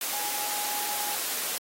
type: tone in noise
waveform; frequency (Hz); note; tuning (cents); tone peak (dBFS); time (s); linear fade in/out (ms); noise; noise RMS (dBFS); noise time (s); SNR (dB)
sine; 830.6; G#5; 0; -36; 0.13-1.15; 2; white; -31; 0.01-1.58; -8
effects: high-pass 300 Hz 12 dB/octave + AAC 48 kbps